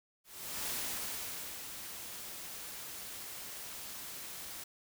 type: noise with ADSR envelope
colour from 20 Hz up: white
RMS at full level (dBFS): -37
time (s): 0.24-4.64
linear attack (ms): 450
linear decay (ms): 890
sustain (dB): -8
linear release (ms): 7
effects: none